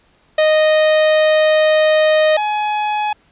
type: tone pair in turn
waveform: 45% pulse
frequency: 620 / 843.2 Hz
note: D#5 / G#5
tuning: -6 / +26 cents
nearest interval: perfect fourth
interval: 532 cents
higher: second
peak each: -10 / -16 dBFS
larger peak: first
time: 0.38-2.37 / 2.37-3.13 s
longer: first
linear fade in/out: 5 ms
effects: pink hiss -55 dBFS RMS until 3.31 s + resampled to 8000 Hz